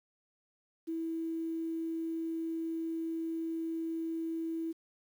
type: tone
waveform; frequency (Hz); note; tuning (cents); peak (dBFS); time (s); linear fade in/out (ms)
sine; 327.2; E4; -13; -33; 0.87-4.73; 20
effects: 10-bit